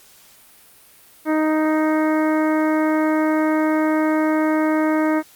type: harmonic tone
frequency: 311.1 Hz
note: D#4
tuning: in tune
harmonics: 1 / 2 / 3 / 4 / 5 / 6 / 7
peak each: -17 / -23 / -27 / -29 / -31 / -33 / -34 dBFS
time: 1.25-5.23 s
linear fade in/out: 50 ms
effects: white hiss -49 dBFS RMS until 5.35 s + Opus 48 kbps